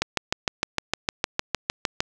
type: click train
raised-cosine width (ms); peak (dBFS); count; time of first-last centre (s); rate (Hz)
0.2; -4; 14; 0.02-2.005; 6.55
effects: none